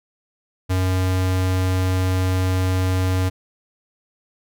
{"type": "tone", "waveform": "square", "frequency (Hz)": 92.8, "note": "F#2", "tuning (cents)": 6, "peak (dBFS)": -18, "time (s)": [0.69, 3.3], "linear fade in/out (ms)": 20, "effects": []}